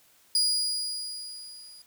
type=tone with level ramp; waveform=35% pulse; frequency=4890 Hz; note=D#8; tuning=31 cents flat; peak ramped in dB=-19 to -46 dBFS; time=0.35-1.82 s; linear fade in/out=2 ms; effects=white hiss -61 dBFS RMS until 1.86 s